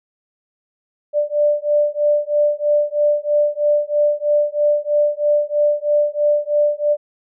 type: beating tone pair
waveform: sine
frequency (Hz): 589 / 592.1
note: D5 / D5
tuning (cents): +5 / +14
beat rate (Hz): 3.1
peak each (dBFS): -17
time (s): 1.13-6.97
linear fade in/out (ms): 50
effects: none